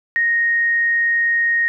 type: tone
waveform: sine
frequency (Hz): 1864.7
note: A#6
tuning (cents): 0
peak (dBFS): -14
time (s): 0.16-1.68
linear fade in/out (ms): 0
effects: none